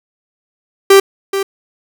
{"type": "tone with echo", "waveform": "45% pulse", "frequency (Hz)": 391.6, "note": "G4", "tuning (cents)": -2, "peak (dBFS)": -3, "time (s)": [0.9, 1], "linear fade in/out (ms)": 5, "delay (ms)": 430, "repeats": 1, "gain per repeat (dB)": -11, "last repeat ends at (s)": 1.43, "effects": []}